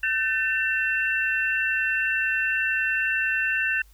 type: tone cluster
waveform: sine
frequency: 1530 / 1781 / 2701 Hz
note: G6 / A6 / E7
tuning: -42 / +21 / +42 cents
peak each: -26 dBFS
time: 0.03-3.82 s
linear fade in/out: 5 ms
effects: added 50 Hz sine -50 dBFS peak until 3.93 s + white hiss -61 dBFS RMS until 3.93 s